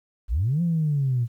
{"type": "linear two-way sweep", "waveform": "sine", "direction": "up then down", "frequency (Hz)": [43.51, 174.61, 114.4], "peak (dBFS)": -19, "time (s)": [0.28, 1.28], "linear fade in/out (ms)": 50, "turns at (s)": 0.62, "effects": ["tanh soft clip ceiling -15 dBFS", "10-bit"]}